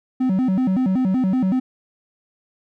triangle tone with vibrato, 220 Hz, A3, in tune, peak -14 dBFS, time 0.2-1.6 s, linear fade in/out 10 ms, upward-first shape square, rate 5.3 Hz, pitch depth 270 cents each way, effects none

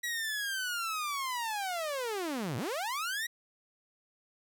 sawtooth linear two-way sweep, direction down then up, 1936 to 106.8 to 1936 Hz, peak -29 dBFS, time 0.03-3.27 s, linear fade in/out 10 ms, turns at 2.57 s, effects none

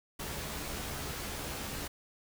pink noise with comb filter, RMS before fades -39 dBFS, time 0.19-1.88 s, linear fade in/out 10 ms, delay 14 ms, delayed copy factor +0.55, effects none

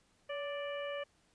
harmonic tone with a mistuned harmonic, 587.3 Hz, D5, in tune, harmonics 1 / 2 / 3 / 4 / 5, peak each -38 / -47 / -47 / -49 / -49 dBFS, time 0.29-1.04 s, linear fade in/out 10 ms, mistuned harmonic 1, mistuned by -54 cents, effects pink hiss -71 dBFS RMS until 1.34 s + resampled to 22050 Hz

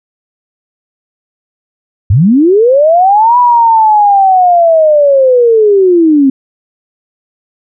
sine linear two-way sweep, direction up then down, 83 to 987.8 to 261.6 Hz, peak -3 dBFS, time 2.1-6.3 s, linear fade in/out 5 ms, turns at 3.38 s, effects none

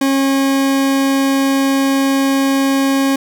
40% pulse tone, 272.2 Hz, C#4, 31 cents flat, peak -11 dBFS, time 0.01-3.16 s, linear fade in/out 5 ms, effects none

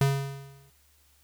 square tone with exponential decay, 138 Hz, C#3, 7 cents flat, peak -19 dBFS, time 0.01-0.7 s, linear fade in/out 2 ms, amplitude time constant 150 ms, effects added 72 Hz sine -64 dBFS peak until 1.23 s + white hiss -64 dBFS RMS until 1.23 s

